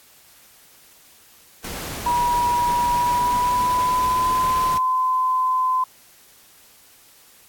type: noise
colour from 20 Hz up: pink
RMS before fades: -31 dBFS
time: 1.64-4.78 s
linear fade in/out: 5 ms
type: tone with pitch glide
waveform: sine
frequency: 966 to 1023.4 Hz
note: B5 to C6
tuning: -39 to -39 cents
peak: -17 dBFS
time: 2.06-5.84 s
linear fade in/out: 5 ms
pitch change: +100 cents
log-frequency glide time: 2.9-4.53 s
effects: white hiss -51 dBFS RMS until 7.48 s + AAC 64 kbps